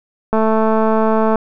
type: click train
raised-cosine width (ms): 1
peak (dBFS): -3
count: 227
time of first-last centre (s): 0.33-1.357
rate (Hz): 220
effects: none